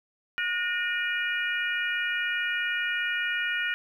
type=harmonic tone with a mistuned harmonic; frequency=482.4 Hz; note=B4; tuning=41 cents flat; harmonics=3 / 4 / 5 / 6; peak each=-29 / -31 / -33 / -35 dBFS; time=0.38-3.74 s; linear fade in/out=0 ms; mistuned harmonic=4; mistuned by=-81 cents; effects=10-bit